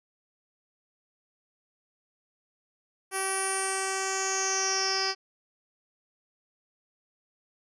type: tone with low-pass filter sweep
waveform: 10% pulse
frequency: 384.2 Hz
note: G4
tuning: 35 cents flat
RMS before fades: -29 dBFS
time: 3.11-5.15 s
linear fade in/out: 50 ms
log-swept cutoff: 11000 to 4800 Hz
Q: 8.7
effects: none